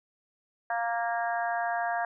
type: harmonic tone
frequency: 233.1 Hz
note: A#3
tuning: in tune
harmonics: 3 / 4 / 5 / 6 / 7 / 8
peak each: -29 / -35 / -40 / -42 / -34 / -43 dBFS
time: 0.7-2.05 s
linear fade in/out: 2 ms
effects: none